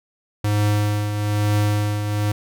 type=tone with tremolo; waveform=square; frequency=104.3 Hz; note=G#2; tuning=8 cents sharp; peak=-16 dBFS; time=0.44-2.32 s; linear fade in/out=5 ms; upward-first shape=triangle; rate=1.1 Hz; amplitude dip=55%; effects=none